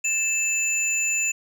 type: tone pair together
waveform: sine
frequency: 2637 / 7040 Hz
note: E7 / A8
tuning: 0 / 0 cents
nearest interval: octave + perfect fourth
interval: 1700 cents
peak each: -22 dBFS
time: 0.04-1.32 s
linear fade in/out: 10 ms
effects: tanh soft clip ceiling -17 dBFS + 9-bit